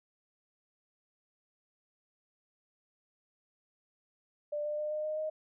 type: tone with pitch steps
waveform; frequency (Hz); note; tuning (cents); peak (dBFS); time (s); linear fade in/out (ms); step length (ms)
sine; 592 / 597.8 / 603.7 / 609.7 / 615.7 / 621.8; D5 / D5 / D5 / D#5 / D#5 / D#5; +14 / +31 / +48 / -35 / -18 / -1; -32; 4.52-5.3; 10; 130
effects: none